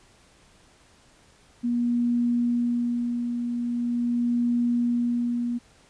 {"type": "tone with tremolo", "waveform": "sine", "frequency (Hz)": 239.6, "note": "A#3", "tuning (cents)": 48, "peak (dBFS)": -20, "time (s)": [1.63, 5.59], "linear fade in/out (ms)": 20, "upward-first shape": "sine", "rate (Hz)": 0.42, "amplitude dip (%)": 45, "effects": ["pink hiss -57 dBFS RMS until 5.89 s", "resampled to 22050 Hz"]}